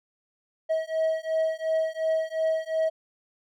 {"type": "beating tone pair", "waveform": "triangle", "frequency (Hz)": [639, 641.8], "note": ["D#5", "E5"], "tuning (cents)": [46, -46], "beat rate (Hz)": 2.8, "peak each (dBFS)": -25, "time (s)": [0.69, 2.9], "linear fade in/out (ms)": 20, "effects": []}